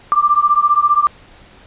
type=beating tone pair; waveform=sine; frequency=1174.7 / 1189.7 Hz; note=D6 / D6; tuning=0 / +22 cents; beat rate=15 Hz; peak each=-13 dBFS; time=0.12-1.07 s; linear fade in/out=0 ms; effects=pink hiss -44 dBFS RMS until 1.66 s + resampled to 8000 Hz